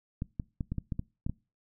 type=clicks; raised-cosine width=5 ms; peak=-20 dBFS; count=9; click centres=0.221 / 0.398 / 0.608 / 0.72 / 0.783 / 0.922 / 0.994 / 1.265 / 1.296 s; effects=noise-tail reverb RT60 0.3 s tail -23 dB re dry